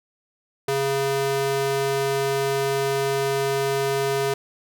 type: tone with high-pass filter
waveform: square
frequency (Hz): 137.6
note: C#3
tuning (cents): -12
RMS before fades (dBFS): -23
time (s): 0.68-4.34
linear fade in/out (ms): 5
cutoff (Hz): 330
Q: 1.5
effects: none